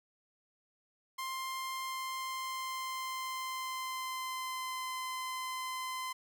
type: tone with pitch glide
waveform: sawtooth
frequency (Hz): 1052 to 1030.4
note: C6 to C6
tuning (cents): +9 to -27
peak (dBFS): -33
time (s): 1.18-6.13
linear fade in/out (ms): 10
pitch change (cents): -36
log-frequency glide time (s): 1.72-4.92
effects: none